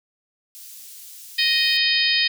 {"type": "high-pass noise", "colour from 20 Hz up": "white", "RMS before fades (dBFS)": -41, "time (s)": [0.55, 1.77], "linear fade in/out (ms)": 0, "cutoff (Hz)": 4200, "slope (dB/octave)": 12}
{"type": "harmonic tone", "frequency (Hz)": 622.3, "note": "D#5", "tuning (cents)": 0, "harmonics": [3, 4, 5, 6, 7, 8], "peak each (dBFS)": [-24, -24, -24, -24, -24, -24], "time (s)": [1.38, 2.28], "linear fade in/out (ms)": 10}
{"effects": []}